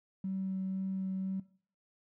triangle tone with vibrato, 190.3 Hz, F#3, 49 cents sharp, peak -29 dBFS, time 0.24-1.4 s, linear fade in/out 5 ms, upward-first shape sine, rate 2 Hz, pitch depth 8 cents each way, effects noise-tail reverb RT60 0.5 s tail -22 dB re dry + tanh soft clip ceiling -31 dBFS

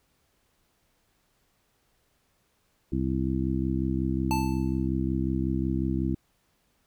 harmonic tone, 65.5 Hz, C2, 2 cents sharp, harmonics 1 / 2 / 3 / 4 / 5, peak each -31 / -31 / -31 / -31 / -31 dBFS, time 2.92-6.15 s, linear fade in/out 5 ms
square tone with exponential decay, 880 Hz, A5, in tune, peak -25 dBFS, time 4.31-4.87 s, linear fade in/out 0 ms, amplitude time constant 120 ms
effects pink hiss -70 dBFS RMS until 6.86 s

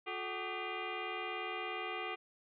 sine tone with frequency modulation, 830.6 Hz, G#5, in tune, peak -37 dBFS, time 0.06-2.16 s, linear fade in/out 20 ms, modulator 396 Hz, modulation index 5.1, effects none

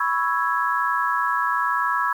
sine chord, C# minor seventh, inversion third, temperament equal, 987.8 / 1108.7 / 1318.5 / 1661.2 Hz, B5 / C#6 / E6 / G#6, 0 / 0 / 0 / 0 cents, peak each -25 dBFS, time 0-2.13 s, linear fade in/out 5 ms, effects 8-bit

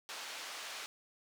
white band-pass noise, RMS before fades -45 dBFS, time 0.09-0.86 s, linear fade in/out 0 ms, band 550 to 4700 Hz, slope 12 dB/octave, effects none

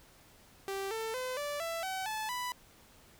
sawtooth tone with pitch steps, 390.8 / 446.3 / 509.7 / 582.2 / 664.9 / 759.3 / 867.2 / 990.5 Hz, G4 / A4 / C5 / D5 / E5 / F#5 / A5 / B5, -5 / +25 / -45 / -15 / +15 / +45 / -25 / +5 cents, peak -31 dBFS, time 0.68-2.52 s, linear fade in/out 0 ms, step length 230 ms, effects pink hiss -60 dBFS RMS until 3.19 s

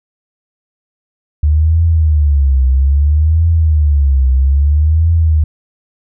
sine tone with vibrato, 73.42 Hz, D2, in tune, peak -7 dBFS, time 1.43-5.44 s, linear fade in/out 5 ms, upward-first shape triangle, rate 0.61 Hz, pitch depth 230 cents each way, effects none

